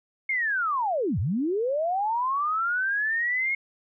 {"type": "linear two-way sweep", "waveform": "sine", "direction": "down then up", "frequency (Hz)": [2174, 77.78, 2174], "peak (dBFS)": -23, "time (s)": [0.29, 3.55], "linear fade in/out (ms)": 5, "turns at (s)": 1.19, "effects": []}